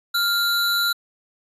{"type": "tone pair together", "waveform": "square", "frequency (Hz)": [1396.9, 3951], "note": ["F6", "B7"], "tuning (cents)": [0, 0], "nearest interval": "octave + tritone", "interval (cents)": 1800, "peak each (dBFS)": -22, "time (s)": [0.14, 0.93], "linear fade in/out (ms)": 10, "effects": ["resampled to 32000 Hz"]}